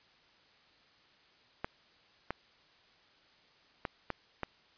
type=clicks; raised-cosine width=0.5 ms; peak=-19 dBFS; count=5; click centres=1.645 / 2.306 / 3.852 / 4.103 / 4.433 s; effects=white hiss -64 dBFS RMS until 4.77 s + resampled to 11025 Hz